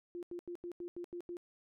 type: tone bursts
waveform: sine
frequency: 349.2 Hz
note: F4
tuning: in tune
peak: -40 dBFS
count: 8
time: 0.15-1.369 s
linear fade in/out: 0 ms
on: 78 ms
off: 85 ms
effects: none